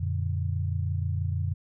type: chord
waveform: sine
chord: Gb augmented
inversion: none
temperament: equal with one note detuned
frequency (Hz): 90.23 / 116.54 / 146.83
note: Gb2 / Bb2 / D3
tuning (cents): -43 / 0 / 0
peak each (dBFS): -27 / -33 / -33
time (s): 0-1.54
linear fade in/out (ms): 10
effects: none